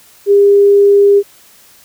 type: tone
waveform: sine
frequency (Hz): 402.8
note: G4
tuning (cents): +47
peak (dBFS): -4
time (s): 0.26-1.23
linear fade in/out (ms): 50
effects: white hiss -44 dBFS RMS until 1.84 s